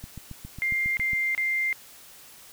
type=click train; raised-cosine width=5 ms; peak=-26 dBFS; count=9; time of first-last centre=0.04-1.133 s; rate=7.32 Hz
type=tone bursts; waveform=sine; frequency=2100 Hz; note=C7; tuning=6 cents sharp; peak=-23 dBFS; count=3; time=0.62-1.728 s; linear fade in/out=0 ms; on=350 ms; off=29 ms
effects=white hiss -49 dBFS RMS until 2.52 s